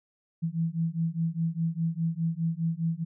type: beating tone pair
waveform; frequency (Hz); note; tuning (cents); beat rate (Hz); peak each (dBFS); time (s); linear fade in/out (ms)
sine; 162.5 / 167.4; E3 / E3; -24 / +27; 4.9; -29; 0.42-3.05; 20
effects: none